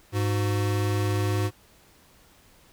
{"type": "tone pair together", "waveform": "square", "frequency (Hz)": [102.5, 369.1], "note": ["G#2", "F#4"], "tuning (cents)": [-22, -4], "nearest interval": "octave + minor seventh", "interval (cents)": 2218, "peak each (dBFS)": [-24, -32], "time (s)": [0.12, 1.51], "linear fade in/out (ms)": 50, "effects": ["pink hiss -57 dBFS RMS until 2.72 s"]}